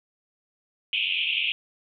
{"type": "band-pass noise", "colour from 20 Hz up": "pink", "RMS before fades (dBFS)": -26, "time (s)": [0.93, 1.52], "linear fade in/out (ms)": 0, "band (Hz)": [2400, 3300], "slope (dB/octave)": 96, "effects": []}